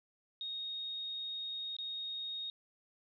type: tone with dropouts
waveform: sine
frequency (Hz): 3729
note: A#7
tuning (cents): 0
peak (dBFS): -38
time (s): 0.41-2.5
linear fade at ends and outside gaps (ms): 1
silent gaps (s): 1.766-1.786
effects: none